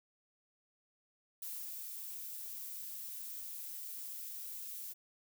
violet noise with ADSR envelope, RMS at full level -43 dBFS, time 1.42-4.94 s, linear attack 5 ms, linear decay 390 ms, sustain -2 dB, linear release 22 ms, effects none

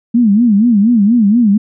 sine tone with vibrato, 220 Hz, A3, in tune, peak -6 dBFS, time 0.14-1.58 s, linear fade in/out 10 ms, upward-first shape sine, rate 4.2 Hz, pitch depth 190 cents each way, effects none

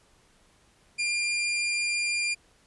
sawtooth tone, 2398 Hz, D7, 36 cents sharp, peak -22 dBFS, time 0.98-2.35 s, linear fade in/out 20 ms, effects pink hiss -62 dBFS RMS until 2.66 s + resampled to 24000 Hz

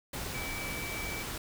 sine tone in noise, 2306 Hz, D7, 32 cents flat, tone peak -39 dBFS, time 0.34-1.23 s, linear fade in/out 5 ms, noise pink, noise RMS -38 dBFS, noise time 0.13-1.38 s, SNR -4 dB, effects none

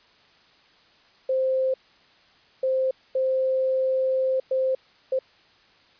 sine tone bursts at uneven times, 523.3 Hz, C5, in tune, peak -20 dBFS, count 5, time 1.29-1.74 / 2.63-2.91 / 3.15-4.4 / 4.51-4.75 / 5.12-5.19 s, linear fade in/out 5 ms, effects white hiss -57 dBFS RMS until 5.99 s + resampled to 11025 Hz

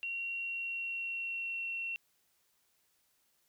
sine tone with pitch glide, 2745 to 2721 Hz, F7 to F7, -31 to -46 cents, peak -35 dBFS, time 0.03-1.96 s, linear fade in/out 0 ms, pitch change -15 cents, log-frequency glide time 0.38-1.67 s, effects white hiss -74 dBFS RMS until 3.48 s

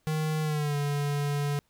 square tone with pitch glide, 155.56 to 144.31 Hz, D#3 to D3, 0 to -30 cents, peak -27 dBFS, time 0.07-1.59 s, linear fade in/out 0 ms, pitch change -130 cents, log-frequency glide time 0.42-0.76 s, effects pink hiss -71 dBFS RMS until 1.69 s

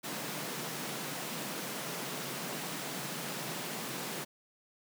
pink high-pass noise, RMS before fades -39 dBFS, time 0.03-4.25 s, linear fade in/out 20 ms, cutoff 130 Hz, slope 96 dB/octave, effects none

